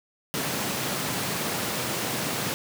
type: high-pass noise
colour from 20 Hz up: pink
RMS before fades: -29 dBFS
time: 0.34-2.54 s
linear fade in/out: 0 ms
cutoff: 120 Hz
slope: 24 dB/octave
effects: none